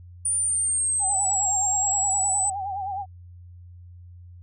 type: exponential two-way sweep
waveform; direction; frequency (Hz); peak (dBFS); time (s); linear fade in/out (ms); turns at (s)
sine; down then up; 9397 to 7459 to 8050; -21; 0.25-2.5; 5; 1.58
type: tone with vibrato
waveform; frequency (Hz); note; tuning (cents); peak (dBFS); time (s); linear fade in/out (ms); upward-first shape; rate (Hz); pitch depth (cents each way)
sine; 784; G5; 0; -27; 0.99-3.06; 50; sine; 9.6; 79
effects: added 88 Hz sine -42 dBFS peak until 4.42 s